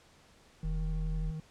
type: tone with vibrato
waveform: triangle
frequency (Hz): 157.5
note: D#3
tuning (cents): +21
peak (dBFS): -34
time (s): 0.63-1.4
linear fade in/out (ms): 2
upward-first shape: sine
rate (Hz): 12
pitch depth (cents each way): 15
type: tone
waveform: sine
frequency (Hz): 42.73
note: F1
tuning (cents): -37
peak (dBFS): -31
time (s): 0.64-1.31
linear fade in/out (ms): 10
effects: pink hiss -61 dBFS RMS until 1.5 s + low-pass 8000 Hz 12 dB/octave